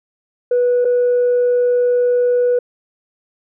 sine tone with dropouts, 490 Hz, B4, 14 cents flat, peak -10 dBFS, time 0.51-2.59 s, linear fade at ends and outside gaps 5 ms, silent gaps 0.847-0.851 s, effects tanh soft clip ceiling -9 dBFS

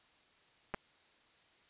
clicks, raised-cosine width 0.5 ms, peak -22 dBFS, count 2, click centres 0.74 / 0.745 s, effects white hiss -67 dBFS RMS until 1.69 s + resampled to 8000 Hz

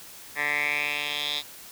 10% pulse tone with band-pass filter sweep, 146.6 Hz, D3, 3 cents flat, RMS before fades -28 dBFS, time 0.35-1.43 s, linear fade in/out 50 ms, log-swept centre 1800 to 3800 Hz, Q 5, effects white hiss -45 dBFS RMS until 1.71 s

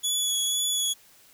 20% pulse tone with vibrato, 3392 Hz, G#7, 36 cents sharp, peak -18 dBFS, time 0.03-0.94 s, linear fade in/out 20 ms, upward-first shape sine, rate 2 Hz, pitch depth 17 cents each way, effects white hiss -56 dBFS RMS until 1.33 s

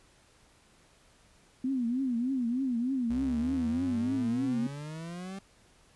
sine tone with vibrato, 250 Hz, B3, 21 cents sharp, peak -27 dBFS, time 1.64-4.67 s, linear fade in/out 5 ms, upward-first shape triangle, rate 3.3 Hz, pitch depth 170 cents each way
40% pulse exponential sweep, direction up, 63 to 197.2 Hz, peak -37 dBFS, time 3.1-5.39 s, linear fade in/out 5 ms
effects pink hiss -62 dBFS RMS until 5.95 s + resampled to 24000 Hz

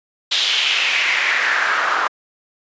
pink noise with band-pass filter sweep, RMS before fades -18 dBFS, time 0.31-2.08 s, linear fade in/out 10 ms, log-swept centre 3700 to 1200 Hz, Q 3.4, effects high-pass 400 Hz 12 dB/octave + resampled to 16000 Hz

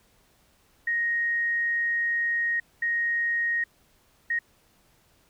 sine tone bursts at uneven times, 1871 Hz, A#6, 6 cents sharp, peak -23 dBFS, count 3, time 0.87-2.6 / 2.82-3.64 / 4.3-4.39 s, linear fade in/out 5 ms, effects pink hiss -63 dBFS RMS until 5.29 s

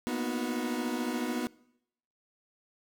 40% pulse chord, B major seventh, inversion third, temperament equal with one note detuned, 233.1 / 246.9 / 311.1 / 363.2 Hz, A#3 / B3 / D#4 / F#4, 0 / 0 / 0 / -32 cents, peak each -38 / -32 / -37 / -38 dBFS, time 0.07-1.47 s, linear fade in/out 0 ms, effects noise-tail reverb RT60 0.8 s tail -23 dB re dry

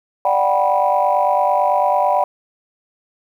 sine chord, G major seventh, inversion second, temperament just, 588 / 735 / 784 / 980 Hz, D5 / F#5 / G5 / B5, +2 / -12 / 0 / -14 cents, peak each -18 dBFS, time 0.25-2.24 s, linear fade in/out 2 ms, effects tanh soft clip ceiling -4 dBFS + 8-bit

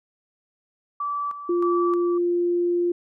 sine tone with tremolo, 1157 Hz, D6, 26 cents flat, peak -24 dBFS, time 1-2.18 s, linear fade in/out 5 ms, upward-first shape square, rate 1.6 Hz, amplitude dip 65%
sine tone, 349.2 Hz, F4, in tune, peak -19 dBFS, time 1.49-2.92 s, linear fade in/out 5 ms
effects none

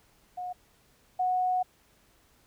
sine tone pair in turn, 724 / 734.5 Hz, F#5 / F#5, -38 / -13 cents, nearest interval unison, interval 25 cents, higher second, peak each -33 / -24 dBFS, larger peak second, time 0.37-0.53 / 1.19-1.63 s, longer second, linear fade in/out 10 ms, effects pink hiss -64 dBFS RMS until 2.46 s

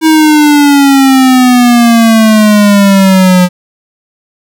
square exponential sweep, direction down, 320.4 to 178.5 Hz, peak -3 dBFS, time 0.01-3.49 s, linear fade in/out 50 ms, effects none

